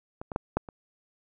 clicks, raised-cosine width 1 ms, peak -23 / -21 / -12 / -10 / -27 dBFS, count 5, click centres 0.215 / 0.318 / 0.361 / 0.57 / 0.688 s, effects none

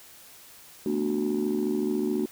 sine chord, B minor seventh, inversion third, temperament just, 222.2 / 246.9 / 296.3 / 370.4 Hz, A3 / B3 / D4 / F#4, +17 / 0 / +15 / +2 cents, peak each -28 / -33 / -28 / -27 dBFS, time 0.86-2.26 s, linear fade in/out 2 ms, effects tanh soft clip ceiling -18 dBFS + white hiss -50 dBFS RMS until 2.31 s

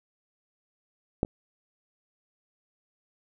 clicks, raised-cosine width 2 ms, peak -10 / -29 dBFS, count 2, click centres 1.231 / 1.249 s, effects none

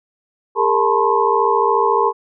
sine tone cluster, 405.9 / 460 / 874 / 988 / 1071 Hz, G#4 / A#4 / A5 / B5 / C6, -40 / -23 / -12 / 0 / +40 cents, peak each -19 dBFS, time 0.55-2.13 s, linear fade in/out 50 ms, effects none

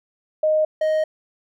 sine / triangle tone pair in turn, 620 / 624 Hz, D#5 / D#5, -6 / +5 cents, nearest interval unison, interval 11 cents, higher second, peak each -15 / -15 dBFS, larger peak neither, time 0.43-0.65 / 0.81-1.04 s, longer second, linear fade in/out 5 ms, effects none

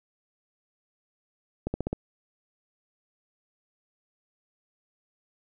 accelerating click train, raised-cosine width 2 ms, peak -15 dBFS, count 5, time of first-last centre 1.67-1.93 s, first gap 70 ms, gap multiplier 0.95, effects none

